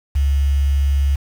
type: tone with quantisation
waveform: sine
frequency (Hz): 69.8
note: C#2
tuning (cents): +13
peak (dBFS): -13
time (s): 0.15-1.16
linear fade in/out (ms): 10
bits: 6
effects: none